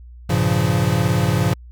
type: chord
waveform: square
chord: G half-diminished seventh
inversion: none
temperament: equal with one note detuned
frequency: 99.6 / 116.54 / 138.59 / 174.61 Hz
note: G2 / Bb2 / Db3 / F3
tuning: +28 / 0 / 0 / 0 cents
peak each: -22 dBFS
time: 0.29-1.54 s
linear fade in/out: 10 ms
effects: added 60 Hz sine -37 dBFS peak until 1.71 s